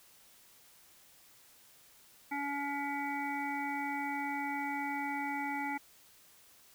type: harmonic tone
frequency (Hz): 283.4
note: C#4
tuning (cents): +38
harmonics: 1 / 3 / 5 / 7 / 8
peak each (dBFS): -39 / -37 / -46 / -41 / -43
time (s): 2.31-5.78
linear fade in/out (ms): 10
effects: white hiss -61 dBFS RMS until 6.74 s